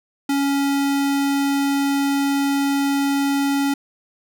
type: tone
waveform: square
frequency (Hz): 279.1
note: C#4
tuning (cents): +12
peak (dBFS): -18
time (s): 0.29-3.74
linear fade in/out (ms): 5
effects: none